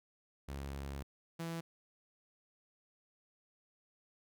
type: tone pair in turn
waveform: sawtooth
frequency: 69.3 / 166.11 Hz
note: C#2 / E3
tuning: 0 / +14 cents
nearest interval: octave + minor third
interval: 1514 cents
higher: second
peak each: -37 / -35 dBFS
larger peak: second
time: 0.48-1.03 / 1.39-1.61 s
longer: first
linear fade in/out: 10 ms
effects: none